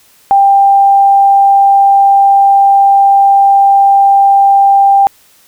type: tone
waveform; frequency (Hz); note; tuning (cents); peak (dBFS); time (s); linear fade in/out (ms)
sine; 792; G5; +18; -3; 0.31-5.07; 0
effects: white hiss -46 dBFS RMS until 5.47 s

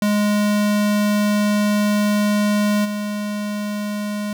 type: tone with level steps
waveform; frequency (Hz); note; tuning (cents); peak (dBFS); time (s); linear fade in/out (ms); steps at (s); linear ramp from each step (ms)
square; 207.7; G#3; 0; -16 / -23; 0.02-4.33; 2; 2.84; 20
effects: none

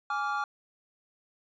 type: chord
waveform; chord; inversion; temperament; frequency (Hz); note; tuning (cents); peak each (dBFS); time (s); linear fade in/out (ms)
triangle; D diminished; second; equal with one note detuned; 830.6 / 1161.2 / 1396.9; Ab5 / D6 / F6; 0 / -20 / 0; -31; 0.1-0.44; 2
effects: resampled to 16000 Hz

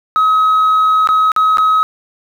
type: tone with dropouts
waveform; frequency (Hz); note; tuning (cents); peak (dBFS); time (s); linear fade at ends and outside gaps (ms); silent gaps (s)
sine; 1274; D#6; +41; -6; 0.16-1.83; 0; 1.073-1.089 / 1.318-1.363 / 1.572-1.583
effects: tanh soft clip ceiling -7 dBFS + 7-bit

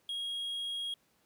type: tone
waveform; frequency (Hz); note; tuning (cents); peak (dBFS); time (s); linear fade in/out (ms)
triangle; 3282; G#7; -21; -33; 0.09-0.94; 2
effects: pink hiss -71 dBFS RMS until 1.25 s + high-pass 100 Hz 12 dB/octave

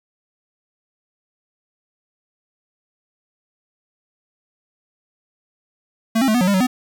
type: tone with pitch steps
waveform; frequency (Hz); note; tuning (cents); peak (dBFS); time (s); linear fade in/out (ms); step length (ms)
square; 224.5 / 268.1 / 216.5 / 245.4 / 182.2 / 201.1 / 187 / 252.3; A3 / C4 / A3 / B3 / F#3 / G3 / F#3 / B3; +35 / +42 / -28 / -11 / -26 / +44 / +19 / +37; -15; 6.15-6.67; 10; 65
effects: 7-bit

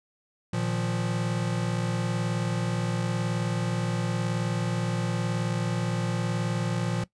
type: chord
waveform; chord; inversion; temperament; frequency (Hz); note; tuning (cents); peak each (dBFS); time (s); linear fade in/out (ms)
square; Bb suspended fourth; none; equal; 116.54 / 155.56 / 174.61; Bb2 / Eb3 / F3; 0 / 0 / 0; -30 / -35 / -30; 0.53-7.04; 5
effects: noise-tail reverb RT60 0.1 s tail -18 dB re dry + resampled to 22050 Hz

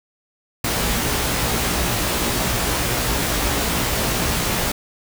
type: noise with comb filter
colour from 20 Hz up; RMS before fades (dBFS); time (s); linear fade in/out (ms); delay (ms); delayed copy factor
pink; -21; 0.64-4.72; 5; 17; +0.65
effects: none

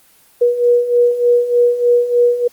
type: beating tone pair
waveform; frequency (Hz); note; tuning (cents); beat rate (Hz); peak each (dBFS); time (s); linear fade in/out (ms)
sine; 480.5 / 483.8; B4 / B4; -48 / -36; 3.3; -16 / -11; 0.41-2.48; 10
effects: white hiss -50 dBFS RMS until 2.52 s + Opus 24 kbps

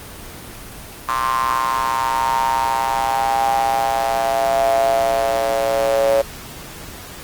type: tone with high-pass filter sweep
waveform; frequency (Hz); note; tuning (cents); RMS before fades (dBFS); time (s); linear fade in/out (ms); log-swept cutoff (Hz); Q
square; 61.74; B1; 0; -18; 1.08-6.22; 10; 1100 to 560; 10
effects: pink hiss -35 dBFS RMS until 7.23 s + Opus 24 kbps

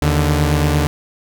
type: tone pair together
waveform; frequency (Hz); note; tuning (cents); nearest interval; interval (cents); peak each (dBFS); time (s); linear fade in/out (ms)
sawtooth; 77.78 / 146.83; D#2 / D3; 0 / 0; major seventh; 1100; -12; 0.02-0.87; 0
effects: none

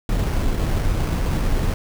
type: noise with sample-and-hold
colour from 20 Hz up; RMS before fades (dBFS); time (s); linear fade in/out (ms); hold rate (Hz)
brown; -20; 0.09-1.74; 2; 3675
effects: none

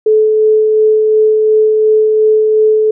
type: tone with tremolo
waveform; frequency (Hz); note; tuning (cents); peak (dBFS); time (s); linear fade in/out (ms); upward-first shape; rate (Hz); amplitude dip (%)
sine; 432.5; A4; -30; -5; 0.06-2.91; 5; sine; 2.8; 25
effects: none

